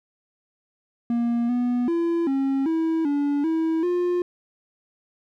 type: tone with pitch steps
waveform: triangle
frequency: 236.1 / 244.7 / 337.8 / 271.3 / 324.6 / 286.7 / 323.6 / 354.2 Hz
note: A#3 / B3 / E4 / C#4 / E4 / D4 / E4 / F4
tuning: +22 / -16 / +42 / -37 / -27 / -42 / -32 / +24 cents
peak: -18 dBFS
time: 1.1-4.22 s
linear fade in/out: 2 ms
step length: 390 ms
effects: none